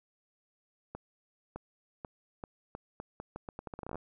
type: accelerating click train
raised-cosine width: 1 ms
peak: -26 dBFS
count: 20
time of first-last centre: 0.95-3.956 s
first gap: 610 ms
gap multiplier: 0.8
effects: none